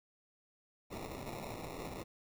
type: noise with sample-and-hold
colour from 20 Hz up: violet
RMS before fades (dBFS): -44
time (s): 0.9-2.04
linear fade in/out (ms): 20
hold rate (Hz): 1575
effects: none